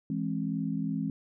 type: chord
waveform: sine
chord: E augmented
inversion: none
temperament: equal with one note detuned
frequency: 164.81 / 207.7 / 267 Hz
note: E3 / G#3 / B#3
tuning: 0 / 0 / +35 cents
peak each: -33 dBFS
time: 0.1-1.1 s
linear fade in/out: 2 ms
effects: none